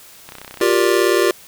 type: click train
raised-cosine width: 0.3 ms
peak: -18 dBFS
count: 15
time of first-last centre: 0.29-0.73 s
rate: 31.8 Hz
type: chord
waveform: square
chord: G minor seventh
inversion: third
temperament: just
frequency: 352.8 / 392 / 470.4 / 588 Hz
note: F4 / G4 / Bb4 / D5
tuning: +18 / 0 / +16 / +2 cents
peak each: -18 / -18 / -21 / -23 dBFS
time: 0.61-1.31 s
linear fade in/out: 2 ms
effects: white hiss -43 dBFS RMS until 1.47 s